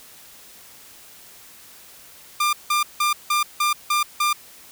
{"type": "tone bursts", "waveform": "sawtooth", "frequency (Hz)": 1196, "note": "D6", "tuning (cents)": 31, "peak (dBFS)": -14, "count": 7, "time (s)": [2.4, 4.33], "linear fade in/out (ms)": 5, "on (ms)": 130, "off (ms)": 170, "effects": ["white hiss -46 dBFS RMS until 4.71 s"]}